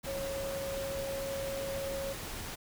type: tone in noise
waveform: sine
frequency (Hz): 548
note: C#5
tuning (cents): -20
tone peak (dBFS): -35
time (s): 0.06-2.14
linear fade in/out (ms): 20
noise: pink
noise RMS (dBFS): -41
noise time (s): 0.03-2.56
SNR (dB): +3
effects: none